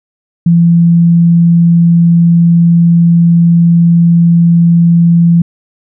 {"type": "tone", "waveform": "sine", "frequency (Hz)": 169.6, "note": "E3", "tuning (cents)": 50, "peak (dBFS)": -3, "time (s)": [0.46, 5.42], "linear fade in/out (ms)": 5, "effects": []}